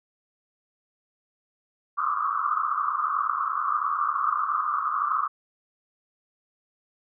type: band-pass noise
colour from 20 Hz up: white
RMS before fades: -26 dBFS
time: 1.97-5.28 s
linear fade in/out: 20 ms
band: 1100 to 1300 Hz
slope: 96 dB/octave
effects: none